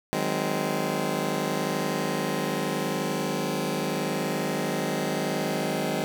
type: chord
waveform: 15% pulse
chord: Ab dominant seventh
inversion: second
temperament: just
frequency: 155.74 / 186.89 / 207.7 / 259.6 Hz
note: Eb3 / Gb3 / Ab3 / C4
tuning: +2 / +18 / 0 / -13 cents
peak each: -25 dBFS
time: 0.13-6.04 s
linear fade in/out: 0 ms
effects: none